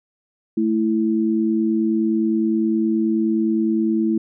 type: tone pair together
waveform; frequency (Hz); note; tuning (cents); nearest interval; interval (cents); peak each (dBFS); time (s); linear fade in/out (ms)
sine; 220 / 329.6; A3 / E4; 0 / 0; perfect fifth; 700; -19; 0.57-4.18; 5
effects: none